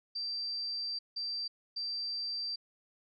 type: tone bursts at uneven times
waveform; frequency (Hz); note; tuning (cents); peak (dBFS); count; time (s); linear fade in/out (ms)
sine; 4690; D8; -3; -34; 3; 0.15-0.99 / 1.16-1.48 / 1.76-2.56; 10
effects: none